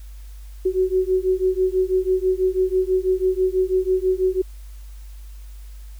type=beating tone pair; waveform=sine; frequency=370 / 376.1 Hz; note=F#4 / F#4; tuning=0 / +28 cents; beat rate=6.1 Hz; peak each=-20 dBFS; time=0.65-4.42 s; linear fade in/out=10 ms; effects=added 50 Hz sine -35 dBFS peak until 5.99 s + white hiss -54 dBFS RMS until 5.99 s